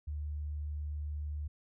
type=tone; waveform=sine; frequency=74.4 Hz; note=D2; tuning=23 cents sharp; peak=-35 dBFS; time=0.07-1.48 s; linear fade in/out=10 ms; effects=none